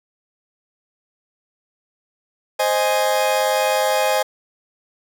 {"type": "chord", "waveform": "40% pulse", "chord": "Ab major", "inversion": "first", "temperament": "equal", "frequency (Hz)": [523.3, 622.3, 830.6], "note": ["C5", "Eb5", "Ab5"], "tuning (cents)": [0, 0, 0], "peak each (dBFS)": -20, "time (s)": [2.59, 4.23], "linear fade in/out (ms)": 10, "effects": []}